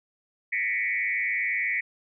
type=tone with frequency modulation; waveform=sine; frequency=2103 Hz; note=C7; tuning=8 cents sharp; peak=-24 dBFS; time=0.52-1.81 s; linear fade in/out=10 ms; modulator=108 Hz; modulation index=2.1; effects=none